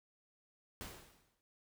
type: noise with exponential decay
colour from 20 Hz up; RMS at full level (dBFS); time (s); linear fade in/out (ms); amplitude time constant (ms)
pink; -45; 0.81-1.41; 0; 130
effects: none